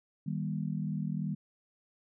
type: chord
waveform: sine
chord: Eb major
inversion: none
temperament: equal with one note detuned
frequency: 155.56 / 196 / 238.8 Hz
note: Eb3 / G3 / Bb3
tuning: 0 / 0 / +42 cents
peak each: -34 / -35 / -40 dBFS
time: 0.26-1.35 s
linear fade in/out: 10 ms
effects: none